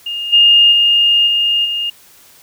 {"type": "tone with level steps", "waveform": "sine", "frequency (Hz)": 2831, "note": "F7", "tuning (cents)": 23, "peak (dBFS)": [-19, -5, -8, -11, -16], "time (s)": [0.06, 1.9], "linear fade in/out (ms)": 5, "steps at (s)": [0.32, 0.71, 1.26, 1.64], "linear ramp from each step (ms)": 20, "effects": ["white hiss -45 dBFS RMS until 2.42 s"]}